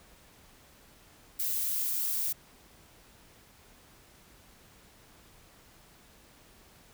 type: noise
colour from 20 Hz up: violet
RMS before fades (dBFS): -31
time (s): 1.39-2.33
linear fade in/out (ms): 10
effects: pink hiss -58 dBFS RMS until 6.93 s

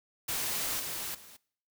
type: noise with level steps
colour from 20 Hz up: white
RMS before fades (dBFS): -33 / -37 / -52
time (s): 0.28-1.37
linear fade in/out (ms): 10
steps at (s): 0.79 / 1.14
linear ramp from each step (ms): 10
effects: noise-tail reverb RT60 0.6 s tail -23 dB re dry

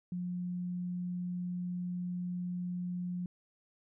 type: tone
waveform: sine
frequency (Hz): 178.4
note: F3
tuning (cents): +37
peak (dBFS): -34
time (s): 0.12-3.26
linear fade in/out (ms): 2
effects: none

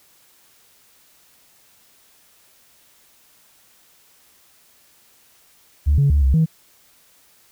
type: tone with pitch steps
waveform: sine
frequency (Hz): 73.1 / 140.9 / 72.4 / 66.5 / 160.4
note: D2 / C#3 / D2 / C2 / E3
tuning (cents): -7 / +29 / -24 / +29 / -47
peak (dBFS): -11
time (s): 5.86-6.46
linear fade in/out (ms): 20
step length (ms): 120
effects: tanh soft clip ceiling -9 dBFS + white hiss -55 dBFS RMS until 7.51 s

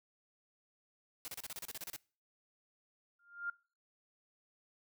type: noise bursts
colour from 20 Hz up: white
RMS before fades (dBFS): -44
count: 12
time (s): 1.25-1.962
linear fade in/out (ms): 0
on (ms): 30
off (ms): 32
type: tone with exponential growth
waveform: sine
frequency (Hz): 1401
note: F6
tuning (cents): +5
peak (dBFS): -33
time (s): 3.19-3.5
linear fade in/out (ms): 5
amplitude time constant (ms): 66
effects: noise-tail reverb RT60 0.4 s tail -24 dB re dry

